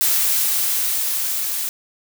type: noise with level ramp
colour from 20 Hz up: blue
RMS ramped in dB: -17 to -24 dBFS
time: 0.01-1.69 s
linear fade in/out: 0 ms
effects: none